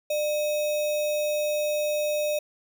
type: tone with sample-and-hold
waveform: sine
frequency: 600 Hz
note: D5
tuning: 37 cents sharp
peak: -23 dBFS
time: 0.1-2.39 s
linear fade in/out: 5 ms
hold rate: 3150 Hz
effects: none